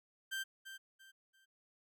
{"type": "tone with echo", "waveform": "30% pulse", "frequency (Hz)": 1568, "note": "G6", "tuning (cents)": 0, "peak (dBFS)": -35, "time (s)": [0.31, 0.44], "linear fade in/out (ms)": 20, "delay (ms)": 340, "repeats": 3, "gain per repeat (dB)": -10, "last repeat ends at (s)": 1.46, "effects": []}